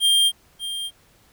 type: tone with echo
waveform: square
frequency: 3195 Hz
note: G7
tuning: 32 cents sharp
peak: -15 dBFS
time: 0-0.32 s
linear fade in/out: 50 ms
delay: 590 ms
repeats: 1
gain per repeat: -12 dB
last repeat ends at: 0.91 s
effects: pink hiss -57 dBFS RMS until 1.32 s